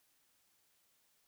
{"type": "silence", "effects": ["white hiss -74 dBFS RMS until 1.27 s"]}